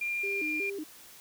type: tone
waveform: sine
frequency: 2396 Hz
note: D7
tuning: 34 cents sharp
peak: -29 dBFS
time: 0.01-0.7 s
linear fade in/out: 5 ms
type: tone with vibrato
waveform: sine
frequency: 350 Hz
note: F4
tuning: 4 cents sharp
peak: -34 dBFS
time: 0.23-0.84 s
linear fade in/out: 10 ms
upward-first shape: square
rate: 2.7 Hz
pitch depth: 220 cents each way
effects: tanh soft clip ceiling -22 dBFS + white hiss -52 dBFS RMS until 1.2 s